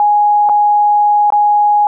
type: tone with dropouts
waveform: sine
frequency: 830.6 Hz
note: G#5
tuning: in tune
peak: -7 dBFS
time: 0-1.87 s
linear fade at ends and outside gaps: 1 ms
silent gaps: 0.49-0.495 / 1.303-1.323 s
effects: none